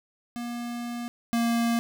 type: tone pair in turn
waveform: square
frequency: 238.6 / 233.3 Hz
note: A#3 / A#3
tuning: +41 / +2 cents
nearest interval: unison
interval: 39 cents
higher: first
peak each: -32 / -23 dBFS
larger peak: second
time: 0.36-1.08 / 1.33-1.79 s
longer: first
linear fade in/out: 0 ms
effects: none